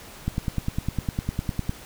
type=click train; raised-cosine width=5 ms; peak=-12 dBFS; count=15; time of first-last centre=0.28-1.694 s; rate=9.9 Hz; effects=pink hiss -44 dBFS RMS until 1.85 s